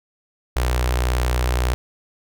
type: tone with notch filter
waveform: sawtooth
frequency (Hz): 61.74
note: B1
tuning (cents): 0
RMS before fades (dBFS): -20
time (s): 0.56-1.74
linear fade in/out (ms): 0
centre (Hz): 200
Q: 0.59
effects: none